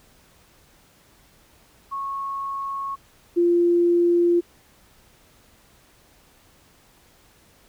sine tone pair in turn, 1099 / 346.2 Hz, C#6 / F4, -15 / -15 cents, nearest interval octave + minor sixth, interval 2000 cents, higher first, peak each -26 / -15 dBFS, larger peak second, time 1.91-2.96 / 3.36-4.41 s, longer neither, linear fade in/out 20 ms, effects pink hiss -56 dBFS RMS until 7.68 s

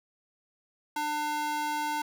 square tone with high-pass filter, 300 Hz, D4, 37 cents sharp, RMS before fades -31 dBFS, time 0.96-2.02 s, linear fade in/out 5 ms, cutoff 690 Hz, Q 3, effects none

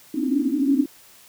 pink band-pass noise, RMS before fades -21 dBFS, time 0.14-0.86 s, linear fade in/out 5 ms, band 260 to 310 Hz, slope 96 dB/octave, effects white hiss -50 dBFS RMS until 1.28 s

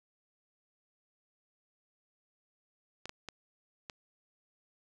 clicks, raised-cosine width 0.2 ms, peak -24 dBFS, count 4, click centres 3.056 / 3.094 / 3.287 / 3.898 s, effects 11-bit

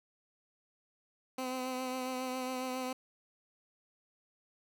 15% pulse tone with vibrato, 256.5 Hz, C4, 34 cents flat, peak -29 dBFS, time 1.38-2.93 s, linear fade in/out 5 ms, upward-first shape triangle, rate 7.3 Hz, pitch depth 29 cents each way, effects none

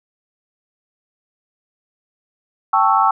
sine chord, A dominant seventh, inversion third, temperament equal, 784 / 880 / 1108.7 / 1318.5 Hz, G5 / A5 / C#6 / E6, 0 / 0 / 0 / 0 cents, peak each -17 dBFS, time 2.73-3.11 s, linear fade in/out 5 ms, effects none

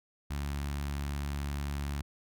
sawtooth tone with notch filter, 71.2 Hz, C#2, 47 cents sharp, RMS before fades -35 dBFS, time 0.3-2.02 s, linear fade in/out 10 ms, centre 480 Hz, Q 0.93, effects none

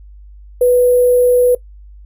sine tone with sample-and-hold, 493.9 Hz, B4, in tune, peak -7 dBFS, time 0.61-1.55 s, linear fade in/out 5 ms, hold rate 11025 Hz, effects noise-tail reverb RT60 0.1 s tail -19 dB re dry + added 50 Hz sine -35 dBFS peak until 2.05 s

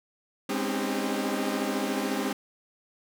sawtooth tone cluster, 204.9 / 257.2 / 271.3 / 307.6 / 396.1 Hz, G#3 / C4 / C#4 / D#4 / G4, -23 / -30 / -37 / -20 / +18 cents, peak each -29 / -29 / -29 / -31 / -31 dBFS, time 0.49-2.33 s, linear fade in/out 5 ms, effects none

